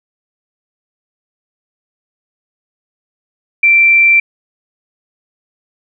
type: tone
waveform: sine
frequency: 2349 Hz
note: D7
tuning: in tune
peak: -5 dBFS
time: 3.63-4.2 s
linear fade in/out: 5 ms
effects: none